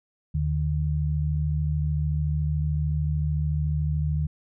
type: tone pair together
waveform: sine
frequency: 77.49 / 151.1 Hz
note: D#2 / D3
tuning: -7 / +50 cents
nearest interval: octave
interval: 1157 cents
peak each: -25 dBFS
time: 0.34-4.27 s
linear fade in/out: 10 ms
effects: none